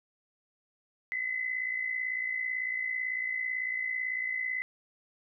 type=tone pair together; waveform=sine; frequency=1977 / 2035 Hz; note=B6 / C7; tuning=+1 / -49 cents; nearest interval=minor second; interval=50 cents; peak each=-37 / -31 dBFS; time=1.12-4.62 s; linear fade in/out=0 ms; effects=none